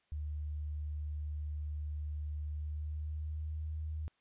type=tone with pitch glide; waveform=sine; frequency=75 to 77.6 Hz; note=D2 to D#2; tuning=+37 to -4 cents; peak=-36 dBFS; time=0.12-4.08 s; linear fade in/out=0 ms; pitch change=+59 cents; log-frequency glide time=2.45-3.66 s; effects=white hiss -75 dBFS RMS until 4.2 s + resampled to 8000 Hz